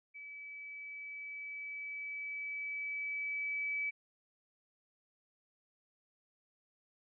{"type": "tone with level ramp", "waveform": "sine", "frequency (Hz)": 2295, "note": "D7", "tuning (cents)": -40, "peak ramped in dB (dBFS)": [-46, -33], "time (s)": [0.14, 3.91], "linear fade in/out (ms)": 20, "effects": []}